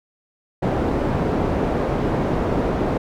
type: low-pass noise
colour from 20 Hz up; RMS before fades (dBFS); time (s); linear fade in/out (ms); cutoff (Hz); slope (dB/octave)
white; -21; 0.62-2.98; 10; 500; 12
effects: none